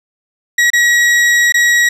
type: tone with dropouts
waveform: 40% pulse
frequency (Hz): 1911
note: A#6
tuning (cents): +43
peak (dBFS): -7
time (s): 0.58-1.89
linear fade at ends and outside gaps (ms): 5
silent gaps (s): 0.703-0.732 / 1.523-1.541
effects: low-pass 10000 Hz 12 dB/octave + 8-bit